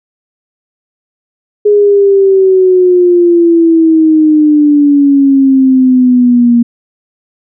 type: exponential sweep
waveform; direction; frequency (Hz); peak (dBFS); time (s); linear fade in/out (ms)
sine; down; 417.1 to 235.3; -3; 1.65-6.63; 10
effects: none